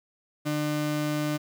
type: tone pair together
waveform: 35% pulse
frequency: 150 / 300 Hz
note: D3 / D4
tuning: +37 / +37 cents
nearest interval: octave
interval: 1200 cents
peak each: -28 dBFS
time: 0.45-1.38 s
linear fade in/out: 20 ms
effects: none